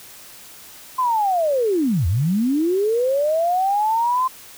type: linear two-way sweep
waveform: sine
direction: down then up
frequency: 1046.5 to 77.78 to 1046.5 Hz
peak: -16 dBFS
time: 0.98-4.28 s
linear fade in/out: 10 ms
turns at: 2.07 s
effects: white hiss -42 dBFS RMS until 4.57 s